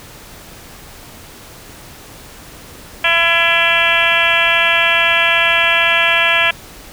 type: harmonic tone with a mistuned harmonic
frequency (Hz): 336.1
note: E4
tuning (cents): +34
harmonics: 2 / 3 / 4 / 5 / 6 / 7 / 8 / 9 / 10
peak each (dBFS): -21 / -22 / -22 / -17 / -22 / -16 / -17 / -22 / -21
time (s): 3.04-6.51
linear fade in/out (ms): 5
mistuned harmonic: 10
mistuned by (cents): -44
effects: pink hiss -37 dBFS RMS until 6.92 s